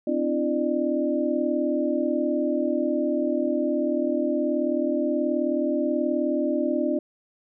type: tone cluster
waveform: sine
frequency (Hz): 257.4 / 296.1 / 336.3 / 599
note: C4 / D4 / E4 / D5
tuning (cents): -28 / +14 / +35 / +34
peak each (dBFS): -27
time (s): 0.07-6.99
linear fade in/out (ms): 5
effects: none